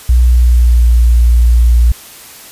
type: tone with pitch glide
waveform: sine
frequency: 61 to 59.13 Hz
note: B1 to A#1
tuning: -21 to +25 cents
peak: -4 dBFS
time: 0.09-1.92 s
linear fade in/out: 5 ms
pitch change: -54 cents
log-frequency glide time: 0.25-0.87 s
effects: white hiss -34 dBFS RMS until 2.51 s + resampled to 32000 Hz

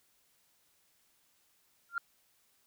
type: tone with exponential growth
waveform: sine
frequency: 1390 Hz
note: F6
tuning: 9 cents flat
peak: -26 dBFS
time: 1.89-1.98 s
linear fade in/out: 2 ms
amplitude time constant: 18 ms
effects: tanh soft clip ceiling -24 dBFS + white hiss -71 dBFS RMS until 2.66 s

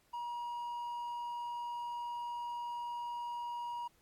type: tone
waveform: triangle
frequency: 955 Hz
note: A#5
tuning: 42 cents sharp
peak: -36 dBFS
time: 0.13-3.88 s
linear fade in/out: 10 ms
effects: pink hiss -71 dBFS RMS until 4.01 s + AAC 64 kbps

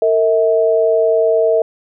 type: tone pair together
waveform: sine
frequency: 455.4 / 644 Hz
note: A#4 / E5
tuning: -40 / -41 cents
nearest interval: tritone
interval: 599 cents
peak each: -13 dBFS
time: 0.02-1.62 s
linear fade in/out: 2 ms
effects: none

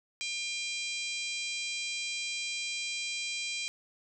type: harmonic tone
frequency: 800 Hz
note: G5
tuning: 35 cents sharp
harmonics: 3 / 4 / 5 / 6 / 7 / 8 / 9 / 10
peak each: -36 / -41 / -41 / -44 / -44 / -47 / -46 / -47 dBFS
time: 0.21-3.68 s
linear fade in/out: 0 ms
effects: none

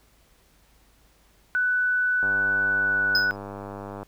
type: tone with pitch glide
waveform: sine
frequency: 1490 to 1481.4 Hz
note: F#6 to F#6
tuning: +12 to +2 cents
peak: -20 dBFS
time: 1.55-3.31 s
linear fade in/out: 0 ms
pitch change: -10 cents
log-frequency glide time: 2.67-3.02 s
type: click train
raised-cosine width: 1 ms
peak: -22 dBFS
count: 181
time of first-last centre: 2.23-4.03 s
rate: 100 Hz
type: tone with exponential decay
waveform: triangle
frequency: 5050 Hz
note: D#8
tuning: 25 cents sharp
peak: -16 dBFS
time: 3.15-3.36 s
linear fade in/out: 2 ms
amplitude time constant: 44 ms
effects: added 50 Hz sine -61 dBFS peak until 4.07 s + pink hiss -61 dBFS RMS until 4.07 s

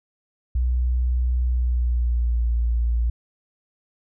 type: tone with pitch glide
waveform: sine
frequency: 61.74 to 58.27 Hz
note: B1 to A#1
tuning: 0 to 0 cents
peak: -18 dBFS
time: 0.55-3.1 s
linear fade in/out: 5 ms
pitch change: -100 cents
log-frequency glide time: 1.46-2.49 s
effects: none

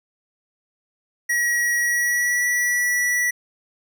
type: tone with pitch glide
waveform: square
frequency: 1913 to 1949.8 Hz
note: A#6 to B6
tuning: +44 to -23 cents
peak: -19 dBFS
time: 1.29-3.31 s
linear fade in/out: 10 ms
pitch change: +33 cents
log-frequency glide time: 1.8-2.47 s
effects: none

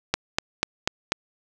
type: click train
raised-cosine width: 0.2 ms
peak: -3 dBFS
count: 5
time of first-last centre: 0.14-1.12 s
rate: 4.08 Hz
effects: none

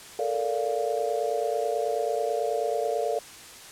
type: chord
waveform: sine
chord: Bb major seventh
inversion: third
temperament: just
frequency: 437 / 466.2 / 582.7 / 699.2 Hz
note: A4 / Bb4 / D5 / F5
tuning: -12 / 0 / -14 / +2 cents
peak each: -30 dBFS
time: 0.19-3.19 s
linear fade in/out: 2 ms
effects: white hiss -45 dBFS RMS until 3.71 s + low-pass 10000 Hz 12 dB/octave

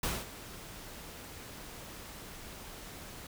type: noise with ADSR envelope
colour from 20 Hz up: pink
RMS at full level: -32 dBFS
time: 0.03-3.27 s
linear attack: 4 ms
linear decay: 220 ms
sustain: -15 dB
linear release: 4 ms
effects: none

